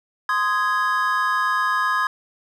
triangle chord, Ab major, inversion first, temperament just, 1038.3 / 1245.9 / 1661.2 Hz, C6 / Eb6 / Ab6, -14 / +2 / 0 cents, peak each -21 dBFS, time 0.29-2.07 s, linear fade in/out 2 ms, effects none

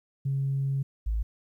sine tone pair in turn, 136.9 / 54.33 Hz, C#3 / A1, -21 / -21 cents, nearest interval octave + major third, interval 1600 cents, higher first, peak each -24 dBFS, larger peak neither, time 0.25-0.83 / 1.06-1.23 s, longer first, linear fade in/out 10 ms, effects tanh soft clip ceiling -20 dBFS + 11-bit

